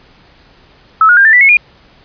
sine tone with pitch steps, 1300 / 1442.4 / 1600.5 / 1775.9 / 1970.4 / 2186 / 2426 Hz, E6 / F#6 / G6 / A6 / B6 / C#7 / D#7, -24 / -45 / +36 / +16 / -5 / -25 / -44 cents, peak -3 dBFS, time 1.01-1.57 s, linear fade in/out 2 ms, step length 80 ms, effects pink hiss -45 dBFS RMS until 2.04 s + resampled to 11025 Hz

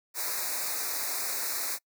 white band-stop noise, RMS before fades -32 dBFS, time 0.14-1.79 s, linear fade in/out 50 ms, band 2500 to 3800 Hz, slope 96 dB/octave, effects noise-tail reverb RT60 0.1 s tail -25 dB re dry + high-pass 400 Hz 12 dB/octave

